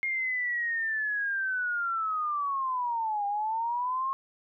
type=linear two-way sweep; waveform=sine; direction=down then up; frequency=2139 to 802 to 1084 Hz; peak=-27 dBFS; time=0.03-4.13 s; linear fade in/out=0 ms; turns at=3.26 s; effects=none